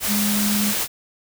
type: tone in noise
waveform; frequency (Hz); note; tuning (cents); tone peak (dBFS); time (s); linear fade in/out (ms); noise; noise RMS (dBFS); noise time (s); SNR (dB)
sine; 206.8; G#3; -7; -20; 0.07-0.74; 50; white; -23; 0-0.88; 0
effects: none